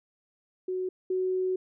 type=tone pair in turn; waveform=sine; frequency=370 / 371.6 Hz; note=F#4 / F#4; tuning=0 / +7 cents; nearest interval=unison; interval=7 cents; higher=second; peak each=-28 / -25 dBFS; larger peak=second; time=0.68-0.89 / 1.1-1.56 s; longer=second; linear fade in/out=5 ms; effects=none